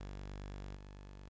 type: tone with level steps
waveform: sawtooth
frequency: 49 Hz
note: G1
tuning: in tune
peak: -40 / -46 dBFS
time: 0-1.29 s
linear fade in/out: 10 ms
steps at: 0.76 s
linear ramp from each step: 5 ms
effects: resampled to 16000 Hz + 12-bit